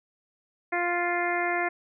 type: harmonic tone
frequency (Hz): 349.7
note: F4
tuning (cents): +2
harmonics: 1 / 2 / 3 / 4 / 5 / 6 / 7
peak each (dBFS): -31 / -29 / -35 / -35 / -32 / -31 / -41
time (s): 0.72-1.69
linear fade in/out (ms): 10
effects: none